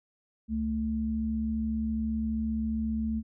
sine tone pair together, 69.7 / 221.3 Hz, C#2 / A3, +10 / +10 cents, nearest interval octave + minor sixth, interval 2000 cents, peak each -34 / -28 dBFS, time 0.48-3.23 s, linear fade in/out 50 ms, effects none

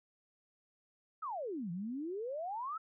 sine exponential two-way sweep, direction down then up, 1345 to 164.81 to 1345 Hz, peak -37 dBFS, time 1.22-2.78 s, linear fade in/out 10 ms, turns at 1.71 s, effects none

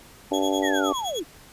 harmonic tone, 96.5 Hz, G2, 27 cents flat, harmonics 3 / 4 / 5 / 6 / 7 / 8 / 9, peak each -25 / -28 / -31 / -29 / -32 / -34 / -31 dBFS, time 0.31-0.93 s, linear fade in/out 10 ms
30% pulse tone with tremolo, 3338 Hz, G#7, 8 cents sharp, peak -26 dBFS, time 0.33-1.2 s, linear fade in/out 10 ms, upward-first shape sine, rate 9.7 Hz, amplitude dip 90%
sine linear sweep, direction down, 1975.5 to 269.1 Hz, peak -27 dBFS, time 0.62-1.24 s, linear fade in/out 20 ms
effects pink hiss -49 dBFS RMS until 1.52 s + resampled to 32000 Hz

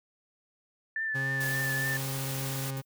sine tone with vibrato, 1760 Hz, A6, in tune, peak -29 dBFS, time 0.96-1.97 s, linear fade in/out 2 ms, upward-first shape triangle, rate 3.5 Hz, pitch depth 35 cents each way
40% pulse tone, 134.6 Hz, C3, 49 cents sharp, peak -32 dBFS, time 1.14-2.82 s, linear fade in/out 20 ms
white noise, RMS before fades -38 dBFS, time 1.4-2.71 s, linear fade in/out 10 ms
violet noise with exponential decay, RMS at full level -38 dBFS, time 2.77-2.85 s, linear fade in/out 1 ms, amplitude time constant 17 ms
effects none

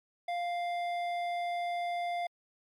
sine tone with hard clipping, 698.5 Hz, F5, in tune, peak -33 dBFS, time 0.28-2.27 s, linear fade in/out 5 ms, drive 10 dB, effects MP3 96 kbps

